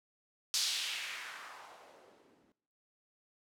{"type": "noise with low-pass filter sweep", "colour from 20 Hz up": "violet", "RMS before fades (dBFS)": -41, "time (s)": [0.54, 2.52], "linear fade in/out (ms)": 0, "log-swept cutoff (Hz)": [5100, 240], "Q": 1.9, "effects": ["noise-tail reverb RT60 0.7 s tail -20 dB re dry"]}